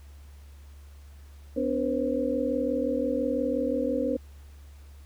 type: tone cluster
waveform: sine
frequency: 252.2 / 291 / 486.2 / 532 Hz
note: B3 / D4 / B4 / C5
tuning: +36 / -16 / -27 / +29 cents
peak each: -30 dBFS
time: 1.56-4.17 s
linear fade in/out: 10 ms
effects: added 71 Hz sine -45 dBFS peak until 5.05 s + pink hiss -60 dBFS RMS until 5.05 s